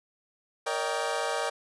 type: chord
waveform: 25% pulse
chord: Eb dominant seventh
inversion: second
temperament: equal with one note detuned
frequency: 466.2 / 567 / 622.3 / 784 Hz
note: Bb4 / Db5 / Eb5 / G5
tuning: 0 / +39 / 0 / 0 cents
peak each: -30 dBFS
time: 0.66-1.5 s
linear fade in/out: 10 ms
effects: resampled to 24000 Hz